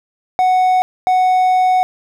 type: tone bursts at uneven times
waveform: triangle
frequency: 740 Hz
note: F#5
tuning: in tune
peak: -8 dBFS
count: 2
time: 0.39-0.82 / 1.07-1.83 s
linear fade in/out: 0 ms
effects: none